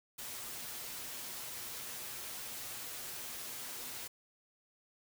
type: noise with comb filter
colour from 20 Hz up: white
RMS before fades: -44 dBFS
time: 0.18-4.08 s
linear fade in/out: 10 ms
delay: 8.2 ms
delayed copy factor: +0.5
effects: none